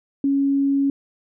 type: tone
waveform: sine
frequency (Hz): 277.2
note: C#4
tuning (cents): 0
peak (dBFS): -16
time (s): 0.24-0.9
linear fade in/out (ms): 2
effects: none